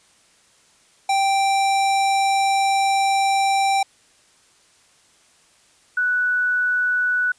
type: tone pair in turn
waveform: square / sine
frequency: 784 / 1480 Hz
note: G5 / F#6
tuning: 0 / 0 cents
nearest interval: major seventh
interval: 1100 cents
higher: second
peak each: -17 dBFS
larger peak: neither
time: 1.09-3.83 / 5.97-7.32 s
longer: first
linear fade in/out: 5 ms
effects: white hiss -56 dBFS RMS until 7.38 s + resampled to 22050 Hz